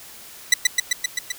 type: tone with echo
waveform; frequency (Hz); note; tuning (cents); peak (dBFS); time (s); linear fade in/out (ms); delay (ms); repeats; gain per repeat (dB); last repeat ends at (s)
15% pulse; 1975.5; B6; 0; -4; 0.52-0.54; 5; 130; 6; -2; 1.32
effects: white hiss -42 dBFS RMS until 1.38 s